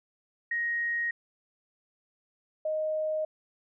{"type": "tone pair in turn", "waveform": "sine", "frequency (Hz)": [1877, 622], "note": ["A#6", "D#5"], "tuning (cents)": [11, -1], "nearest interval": "octave + perfect fifth", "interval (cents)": 1912, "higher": "first", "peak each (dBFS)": -27, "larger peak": "neither", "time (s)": [[0.51, 1.11], [2.65, 3.25]], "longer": "neither", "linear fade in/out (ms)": 5, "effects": []}